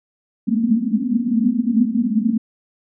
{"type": "band-pass noise", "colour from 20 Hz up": "pink", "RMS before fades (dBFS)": -18, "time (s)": [0.47, 2.38], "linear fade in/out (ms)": 10, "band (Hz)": [210, 250], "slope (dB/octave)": 96, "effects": []}